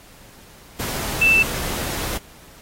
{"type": "tone in noise", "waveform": "sine", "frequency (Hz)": 2654, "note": "E7", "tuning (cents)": 11, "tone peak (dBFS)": -12, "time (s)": [1.21, 1.43], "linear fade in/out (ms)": 10, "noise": "pink", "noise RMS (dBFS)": -27, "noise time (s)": [0.79, 2.18], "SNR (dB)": 12, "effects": ["pink hiss -47 dBFS RMS until 2.61 s", "AAC 48 kbps"]}